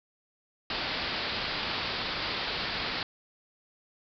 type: low-pass noise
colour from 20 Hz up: white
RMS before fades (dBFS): -33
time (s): 0.7-3.03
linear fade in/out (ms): 2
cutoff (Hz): 4900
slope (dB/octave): 96
effects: none